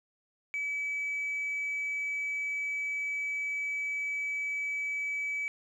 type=tone; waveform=sine; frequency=2291 Hz; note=D7; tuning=44 cents flat; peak=-29 dBFS; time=0.54-5.48 s; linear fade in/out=0 ms; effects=tanh soft clip ceiling -28 dBFS + 11-bit